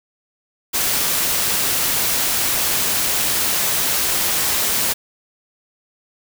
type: noise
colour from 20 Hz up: white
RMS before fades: -19 dBFS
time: 0.73-4.94 s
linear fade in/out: 20 ms
effects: none